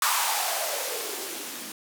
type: noise with band-pass filter sweep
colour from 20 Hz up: violet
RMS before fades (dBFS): -29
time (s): 0.02-1.72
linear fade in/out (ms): 2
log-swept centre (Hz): 1100 to 230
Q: 5.1
effects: none